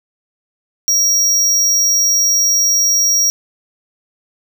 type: tone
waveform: square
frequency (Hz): 5660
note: F8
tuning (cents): +22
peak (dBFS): -11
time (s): 0.88-3.3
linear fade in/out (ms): 0
effects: none